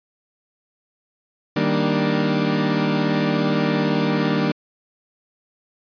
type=chord; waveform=30% pulse; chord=Eb major seventh; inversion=none; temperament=equal; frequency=155.56 / 196 / 233.1 / 293.7 Hz; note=Eb3 / G3 / Bb3 / D4; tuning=0 / 0 / 0 / 0 cents; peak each=-21 dBFS; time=1.56-4.52 s; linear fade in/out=5 ms; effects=resampled to 11025 Hz